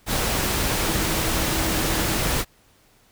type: tone in noise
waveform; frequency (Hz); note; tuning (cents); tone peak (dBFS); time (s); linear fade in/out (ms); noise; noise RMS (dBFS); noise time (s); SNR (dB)
sine; 322; E4; -41; -31; 0.85-2.2; 50; pink; -23; 0.06-2.45; -11
effects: pink hiss -58 dBFS RMS until 3.11 s